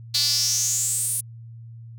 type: tone with high-pass filter sweep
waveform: sawtooth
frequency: 290 Hz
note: D4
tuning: 22 cents flat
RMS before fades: -23 dBFS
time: 0.14-1.21 s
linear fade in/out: 10 ms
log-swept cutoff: 4300 to 10000 Hz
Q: 6.2
effects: added 115 Hz sine -38 dBFS peak until 1.98 s